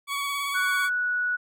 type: tone with vibrato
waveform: 20% pulse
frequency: 1126 Hz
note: C#6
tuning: 27 cents sharp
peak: -22 dBFS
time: 0.07-0.9 s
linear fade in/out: 50 ms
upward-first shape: triangle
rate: 18 Hz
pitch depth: 26 cents each way
type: tone with pitch glide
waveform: sine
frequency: 1480 to 1469.8 Hz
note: F#6 to F#6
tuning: 0 to -12 cents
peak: -23 dBFS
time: 0.54-1.37 s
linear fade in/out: 20 ms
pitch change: -12 cents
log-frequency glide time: 0.65-1.08 s
effects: none